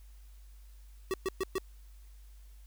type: tone bursts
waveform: square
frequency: 380.1 Hz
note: F#4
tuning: 47 cents sharp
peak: -30 dBFS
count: 4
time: 1.11-1.582 s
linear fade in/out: 0 ms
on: 28 ms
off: 120 ms
effects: added 50 Hz sine -50 dBFS peak until 2.66 s + white hiss -67 dBFS RMS until 2.66 s